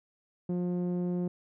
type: tone with low-pass filter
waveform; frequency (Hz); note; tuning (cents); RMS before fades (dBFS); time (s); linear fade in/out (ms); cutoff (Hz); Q
sawtooth; 177.8; F3; +31; -31; 0.49-1.28; 5; 380; 1
effects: none